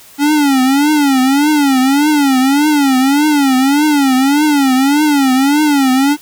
square tone with vibrato, 280 Hz, C#4, 18 cents sharp, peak -9 dBFS, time 0.18-6.17 s, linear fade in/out 50 ms, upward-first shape triangle, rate 1.7 Hz, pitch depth 170 cents each way, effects white hiss -40 dBFS RMS until 6.21 s

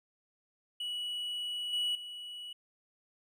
triangle tone with level steps, 2936 Hz, F#7, 14 cents flat, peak -33 / -28 / -40 dBFS, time 0.8-2.53 s, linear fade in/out 5 ms, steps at 1.73 / 1.95 s, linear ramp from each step 2 ms, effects none

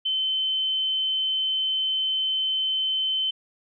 sine tone, 3070 Hz, G7, 37 cents flat, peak -22 dBFS, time 0.05-3.31 s, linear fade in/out 10 ms, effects none

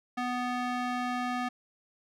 square tone with band-pass filter, 247.6 Hz, B3, 5 cents sharp, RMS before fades -32 dBFS, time 0.17-1.49 s, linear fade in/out 10 ms, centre 1200 Hz, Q 0.73, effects none

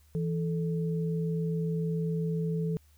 sine tone pair together, 163.6 / 436.8 Hz, E3 / A4, -13 / -13 cents, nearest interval octave + perfect fourth, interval 1700 cents, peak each -28 / -35 dBFS, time 0.15-2.77 s, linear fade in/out 0 ms, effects added 75 Hz sine -58 dBFS peak until 2.97 s + white hiss -67 dBFS RMS until 2.97 s

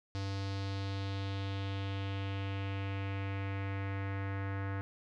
square tone with low-pass filter sweep, 98 Hz, G2, in tune, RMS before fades -37 dBFS, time 0.15-4.81 s, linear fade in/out 0 ms, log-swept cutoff 4900 to 1700 Hz, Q 2.5, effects none

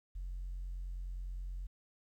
sine tone, 44.75 Hz, F1, 43 cents sharp, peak -37 dBFS, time 0.15-1.67 s, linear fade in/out 10 ms, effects tanh soft clip ceiling -36 dBFS + 12-bit

